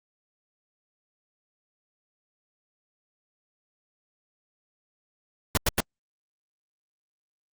pink noise bursts, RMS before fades -22 dBFS, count 3, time 5.55-5.802 s, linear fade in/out 0 ms, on 22 ms, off 93 ms, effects Opus 48 kbps

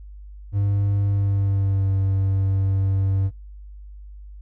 triangle tone with pitch glide, 100.4 to 96.81 Hz, G2 to G2, +42 to -21 cents, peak -16 dBFS, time 0.52-3.31 s, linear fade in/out 50 ms, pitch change -63 cents, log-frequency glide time 1.08-1.92 s, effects noise-tail reverb RT60 0.2 s tail -19 dB re dry + added 50 Hz sine -37 dBFS peak until 4.41 s

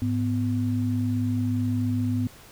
sine tone pair together, 104.8 / 249.9 Hz, G#2 / B3, +16 / +21 cents, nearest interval octave + minor third, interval 1505 cents, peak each -25 / -25 dBFS, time 0.02-2.27 s, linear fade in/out 0 ms, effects pink hiss -49 dBFS RMS until 2.51 s

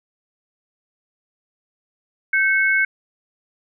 sine tone pair together, 1552.8 / 2196 Hz, G6 / C#7, -17 / -17 cents, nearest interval tritone, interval 600 cents, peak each -17 / -18 dBFS, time 2.33-2.85 s, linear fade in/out 5 ms, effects none

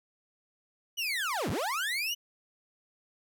30% pulse linear two-way sweep, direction down then up, 3002 to 69 to 3002 Hz, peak -27 dBFS, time 0.97-2.15 s, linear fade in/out 20 ms, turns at 1.5 s, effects none

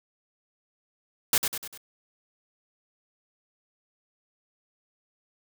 white noise with echo, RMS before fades -21 dBFS, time 1.33-1.38 s, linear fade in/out 2 ms, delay 99 ms, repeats 4, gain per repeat -6 dB, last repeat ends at 1.776 s, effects none

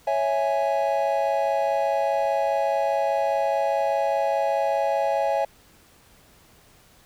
triangle chord, C# minor, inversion none, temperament equal, 554.4 / 659.3 / 830.6 Hz, C#5 / E5 / G#5, 0 / 0 / 0 cents, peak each -23 dBFS, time 0.07-5.45 s, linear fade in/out 5 ms, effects pink hiss -55 dBFS RMS until 7.05 s

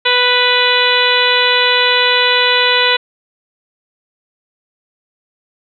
harmonic tone, 494.2 Hz, B4, 1 cent sharp, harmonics 1 / 2 / 3 / 4 / 5 / 6 / 7 / 8, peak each -18 / -18 / -18 / -18 / -18 / -18 / -18 / -18 dBFS, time 0.05-2.97 s, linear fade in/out 10 ms, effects none

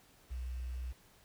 sine tone with quantisation, 62.4 Hz, B1, 19 cents sharp, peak -37 dBFS, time 0.3-0.93 s, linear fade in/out 20 ms, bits 10, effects pink hiss -64 dBFS RMS until 1.24 s

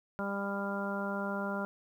harmonic tone, 199.2 Hz, G3, 28 cents sharp, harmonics 1 / 2 / 3 / 4 / 5 / 6 / 7, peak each -36 / -42 / -39 / -44 / -42 / -48 / -39 dBFS, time 0.19-1.65 s, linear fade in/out 0 ms, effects 11-bit

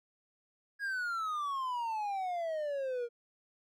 triangle exponential sweep, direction down, 1661.2 to 466.2 Hz, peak -31 dBFS, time 0.79-3.09 s, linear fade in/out 50 ms, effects none

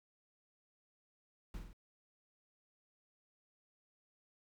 brown noise with echo, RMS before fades -44 dBFS, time 1.54-1.59 s, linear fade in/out 2 ms, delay 47 ms, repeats 3, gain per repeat -4 dB, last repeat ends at 1.731 s, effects none

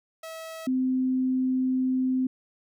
sawtooth / sine tone pair in turn, 647 / 258.1 Hz, E5 / C4, -32 / -23 cents, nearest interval octave + major third, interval 1591 cents, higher first, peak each -33 / -22 dBFS, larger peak second, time 0.23-0.67 / 0.67-2.27 s, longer second, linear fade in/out 5 ms, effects none

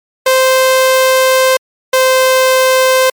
sawtooth tone pair in turn, 521 / 519.1 Hz, C5 / C5, -7 / -14 cents, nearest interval unison, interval 7 cents, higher first, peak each -3 dBFS, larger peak neither, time 0.26-1.57 / 1.93-3.1 s, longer first, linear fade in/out 5 ms, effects MP3 96 kbps

